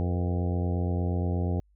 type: harmonic tone with a mistuned harmonic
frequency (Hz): 88.5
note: F2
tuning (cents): +23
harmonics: 1 / 2 / 3 / 4 / 5 / 6 / 7 / 8 / 9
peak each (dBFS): -26 / -32 / -36 / -38 / -40 / -42 / -43 / -44 / -45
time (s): 0-1.6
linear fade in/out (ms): 0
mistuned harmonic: 6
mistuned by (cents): -79
effects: added 50 Hz sine -60 dBFS peak until 1.75 s